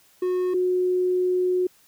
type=tone pair in turn; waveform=triangle / sine; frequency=364.3 / 364.3 Hz; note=F#4 / F#4; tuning=-27 / -27 cents; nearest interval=unison; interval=0 cents; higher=neither; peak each=-19 dBFS; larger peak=neither; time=0.22-0.54 / 0.54-1.67 s; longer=second; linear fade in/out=5 ms; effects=white hiss -58 dBFS RMS until 1.87 s